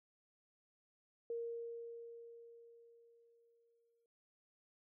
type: tone with exponential decay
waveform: sine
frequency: 466.2 Hz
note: A#4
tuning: in tune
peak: -38 dBFS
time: 1.3-4.06 s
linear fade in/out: 2 ms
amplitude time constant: 600 ms
effects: none